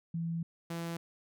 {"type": "tone pair in turn", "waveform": ["sine", "sawtooth"], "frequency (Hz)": [166.5, 168.05], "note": ["E3", "E3"], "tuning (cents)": [18, 34], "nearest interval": "unison", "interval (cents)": 16, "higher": "second", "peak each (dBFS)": [-32, -32], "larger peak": "neither", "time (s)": [[0.14, 0.43], [0.7, 0.97]], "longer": "first", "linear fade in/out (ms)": 5, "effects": []}